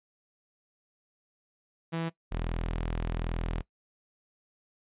sawtooth tone pair in turn, 165 / 41.25 Hz, E3 / E1, +2 / +2 cents, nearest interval 2 octaves, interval 2400 cents, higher first, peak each -26 dBFS, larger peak neither, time 1.92-2.1 / 2.31-3.62 s, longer second, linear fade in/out 20 ms, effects noise-tail reverb RT60 0.1 s tail -20 dB re dry + resampled to 8000 Hz

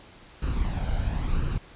brown noise with flanger, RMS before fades -26 dBFS, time 0.42-1.58 s, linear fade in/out 5 ms, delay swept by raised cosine 0.72 to 1.35 ms, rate 0.97 Hz, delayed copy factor +0.6, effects pink hiss -50 dBFS RMS until 1.75 s + resampled to 8000 Hz

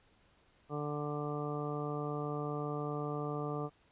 harmonic tone, 147.6 Hz, D3, 9 cents sharp, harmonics 1 / 2 / 3 / 4 / 5 / 6 / 7 / 8, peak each -39 / -42 / -40 / -46 / -45 / -53 / -51 / -44 dBFS, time 0.69-3.7 s, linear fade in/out 50 ms, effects pink hiss -68 dBFS RMS until 3.91 s + resampled to 8000 Hz

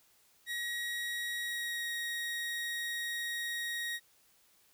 30% pulse tone with pitch glide, 1900 to 1883.6 Hz, A#6 to A#6, +33 to +18 cents, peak -32 dBFS, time 0.46-4 s, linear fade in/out 50 ms, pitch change -15 cents, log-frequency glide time 1.45-1.89 s, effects white hiss -67 dBFS RMS until 4.73 s

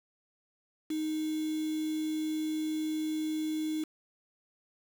sine tone with quantisation, 311.1 Hz, D#4, in tune, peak -30 dBFS, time 0.9-3.84 s, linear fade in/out 5 ms, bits 7, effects none

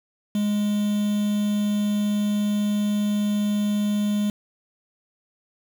triangle tone with quantisation, 207.4 Hz, G#3, 2 cents flat, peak -18 dBFS, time 0.35-4.3 s, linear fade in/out 2 ms, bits 6, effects none

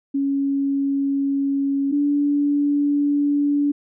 sine tone pair in turn, 277.2 / 288.2 Hz, C#4 / D4, 0 / -33 cents, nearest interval minor second, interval 67 cents, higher second, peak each -18 / -16 dBFS, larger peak second, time 0.14-1.92 / 1.92-3.72 s, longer second, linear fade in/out 10 ms, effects none

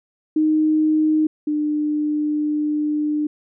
sine tone pair in turn, 310 / 300 Hz, D#4 / D4, -6 / +37 cents, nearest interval minor second, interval 57 cents, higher first, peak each -14 / -18 dBFS, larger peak first, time 0.36-1.27 / 1.47-3.27 s, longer second, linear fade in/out 5 ms, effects none

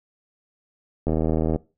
click train, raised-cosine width 2 ms, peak -10 dBFS, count 40, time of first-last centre 1.07-1.56 s, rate 79.6 Hz, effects noise-tail reverb RT60 0.3 s tail -21 dB re dry

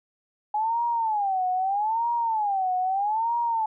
sine tone with vibrato, 833 Hz, G#5, 5 cents sharp, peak -22 dBFS, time 0.54-3.66 s, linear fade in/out 5 ms, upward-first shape sine, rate 0.79 Hz, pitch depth 220 cents each way, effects none

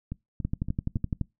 two click trains, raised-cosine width 5 ms, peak -15 / -20 dBFS, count 10 / 4, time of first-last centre 0.45-1.213 / 0.12-0.967 s, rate 11.8 / 3.54 Hz, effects noise-tail reverb RT60 0.2 s tail -24 dB re dry

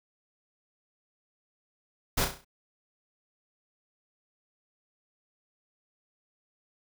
pink noise with echo, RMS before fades -26 dBFS, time 2.17-2.25 s, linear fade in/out 10 ms, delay 33 ms, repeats 6, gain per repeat -6 dB, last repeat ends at 2.448 s, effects none

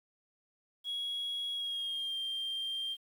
sine tone with pitch glide, 3322 to 3179 Hz, G#7 to G7, 0 to +24 cents, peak -32 dBFS, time 0.84-2.97 s, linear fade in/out 50 ms, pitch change -76 cents, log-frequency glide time 1.53-2.17 s, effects tanh soft clip ceiling -32 dBFS + 10-bit

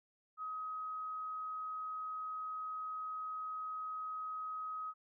sine tone, 1265 Hz, D#6, 28 cents sharp, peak -39 dBFS, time 0.37-4.94 s, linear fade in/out 50 ms, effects none

